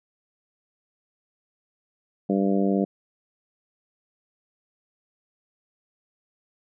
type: harmonic tone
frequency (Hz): 98.3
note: G2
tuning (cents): +5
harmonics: 2 / 3 / 4 / 5 / 6 / 7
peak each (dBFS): -22 / -26 / -28 / -30 / -32 / -33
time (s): 2.29-2.85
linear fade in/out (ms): 10
effects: none